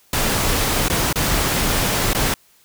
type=noise with dropouts; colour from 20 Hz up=pink; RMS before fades=-19 dBFS; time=0.13-2.34 s; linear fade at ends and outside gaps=2 ms; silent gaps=0.884-0.899 / 1.128-1.157 / 2.133-2.148 s; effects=white hiss -55 dBFS RMS until 2.64 s